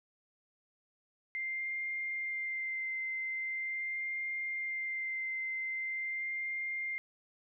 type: tone with vibrato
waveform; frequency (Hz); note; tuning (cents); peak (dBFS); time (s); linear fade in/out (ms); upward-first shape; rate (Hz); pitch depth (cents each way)
sine; 2093; C7; 0; -34; 1.35-6.98; 0; sine; 0.42; 14
effects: none